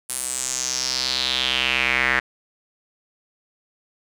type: tone with band-pass filter sweep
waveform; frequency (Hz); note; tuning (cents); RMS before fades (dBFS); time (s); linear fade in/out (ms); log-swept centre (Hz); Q
square; 64.3; C2; -30; -23; 0.09-2.2; 10; 10000 to 1800; 4.2
effects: none